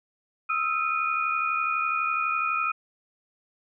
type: tone cluster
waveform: sine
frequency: 1272 / 1344 / 2461 Hz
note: D#6 / E6 / D#7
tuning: +38 / +33 / -20 cents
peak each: -28 dBFS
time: 0.49-2.72 s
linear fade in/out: 10 ms
effects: none